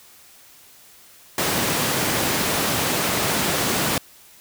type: high-pass noise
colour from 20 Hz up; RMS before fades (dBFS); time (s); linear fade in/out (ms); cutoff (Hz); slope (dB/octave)
pink; -22; 1.38-3.98; 2; 140; 12
effects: white hiss -49 dBFS RMS until 4.4 s